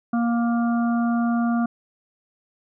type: harmonic tone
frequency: 234.8 Hz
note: A#3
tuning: 13 cents sharp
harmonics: 1 / 3 / 5 / 6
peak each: -19 / -29 / -33 / -35 dBFS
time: 0.13-1.66 s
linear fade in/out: 5 ms
effects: none